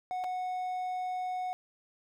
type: tone with dropouts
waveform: triangle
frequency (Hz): 735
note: F#5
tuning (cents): -12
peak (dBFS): -30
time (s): 0.11-1.53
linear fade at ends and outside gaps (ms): 0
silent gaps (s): 0.239-0.243
effects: none